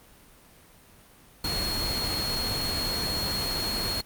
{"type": "tone in noise", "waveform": "sine", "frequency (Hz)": 4300, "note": "C8", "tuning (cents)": 47, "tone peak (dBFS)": -29, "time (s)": [1.44, 4.01], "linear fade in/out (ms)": 5, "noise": "pink", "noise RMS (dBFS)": -31, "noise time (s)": [1.44, 4.01], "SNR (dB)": -1, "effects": ["pink hiss -54 dBFS RMS until 4.05 s", "Opus 32 kbps"]}